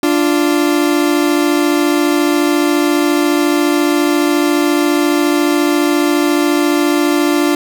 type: tone pair together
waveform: 40% pulse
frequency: 293 / 347.4 Hz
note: D4 / F4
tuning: -4 / -9 cents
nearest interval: minor third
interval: 295 cents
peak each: -12 / -14 dBFS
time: 0.03-7.55 s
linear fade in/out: 2 ms
effects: none